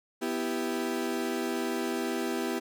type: chord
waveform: 35% pulse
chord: E minor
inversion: second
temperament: equal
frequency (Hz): 246.9 / 329.6 / 392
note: B3 / E4 / G4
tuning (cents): 0 / 0 / 0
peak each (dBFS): -32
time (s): 0.21-2.6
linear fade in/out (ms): 20
effects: none